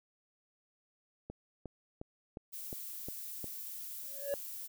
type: click train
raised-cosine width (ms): 2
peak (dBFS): -29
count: 7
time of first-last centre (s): 1.3-3.443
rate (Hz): 2.8
type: noise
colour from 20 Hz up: violet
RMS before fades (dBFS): -44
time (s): 2.52-4.68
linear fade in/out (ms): 20
type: tone with exponential growth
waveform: triangle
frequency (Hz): 564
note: C#5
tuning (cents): +30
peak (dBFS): -27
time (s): 4.05-4.34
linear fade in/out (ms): 0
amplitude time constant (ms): 61
effects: none